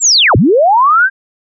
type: linear two-way sweep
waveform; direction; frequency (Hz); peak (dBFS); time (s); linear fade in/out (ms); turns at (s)
sine; down then up; 7760 to 81.7 to 1616; -5; 0-1.1; 50; 0.36
effects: none